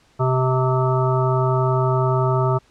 harmonic tone, 129.4 Hz, C3, 19 cents flat, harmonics 1 / 3 / 5 / 7 / 9 / 10, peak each -18 / -23 / -25 / -26 / -28 / -28 dBFS, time 0.19-2.59 s, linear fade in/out 20 ms, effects pink hiss -57 dBFS RMS until 2.7 s + low-pass 7000 Hz 12 dB/octave

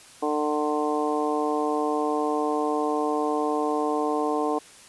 harmonic tone, 150 Hz, D3, 37 cents sharp, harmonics 2 / 3 / 4 / 5 / 6 / 7, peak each -28 / -27 / -33 / -29 / -34 / -31 dBFS, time 0.22-4.59 s, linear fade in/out 10 ms, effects white hiss -49 dBFS RMS until 4.88 s + resampled to 24000 Hz

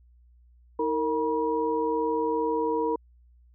sine tone cluster, 318.2 / 460.6 / 962 Hz, D#4 / A#4 / B5, +39 / -21 / -46 cents, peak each -30 / -26 / -29 dBFS, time 0.79-2.96 s, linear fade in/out 5 ms, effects added 60 Hz sine -54 dBFS peak until 3.54 s

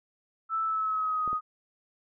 sine tone with pitch glide, 1318.5 to 1248.1 Hz, E6 to D#6, 0 to +5 cents, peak -26 dBFS, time 0.49-1.41 s, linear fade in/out 50 ms, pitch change -95 cents, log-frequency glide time 0.64-1.27 s
clicks, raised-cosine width 2 ms, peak -29 dBFS, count 2, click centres 1.277 / 1.33 s
effects none

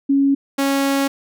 sine / sawtooth tone pair in turn, 276.8 / 275.6 Hz, C#4 / C#4, -2 / -10 cents, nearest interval unison, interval 8 cents, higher first, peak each -12 dBFS, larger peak neither, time 0.09-0.35 / 0.58-1.08 s, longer second, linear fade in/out 10 ms, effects none

